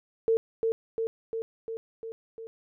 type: tone with echo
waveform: sine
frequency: 451.2 Hz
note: A4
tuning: 44 cents sharp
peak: -20 dBFS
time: 0.28-0.37 s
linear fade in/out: 0 ms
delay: 350 ms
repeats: 6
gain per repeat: -3 dB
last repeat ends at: 2.47 s
effects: none